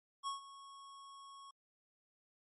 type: tone with ADSR envelope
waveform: square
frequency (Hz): 1102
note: C#6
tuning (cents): -11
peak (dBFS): -37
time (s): 0.23-1.51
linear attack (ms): 41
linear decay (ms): 130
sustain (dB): -16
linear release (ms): 6
effects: MP3 48 kbps